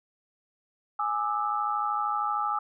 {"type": "tone cluster", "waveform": "sine", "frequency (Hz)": [832, 1196, 1309], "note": ["G#5", "D6", "E6"], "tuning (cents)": [3, 31, -13], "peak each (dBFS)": -30, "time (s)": [0.99, 2.59], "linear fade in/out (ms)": 5, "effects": []}